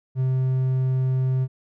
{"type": "tone", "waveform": "triangle", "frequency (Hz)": 130.1, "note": "C3", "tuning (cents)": -9, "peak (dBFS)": -17, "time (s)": [0.15, 1.48], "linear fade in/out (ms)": 50, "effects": []}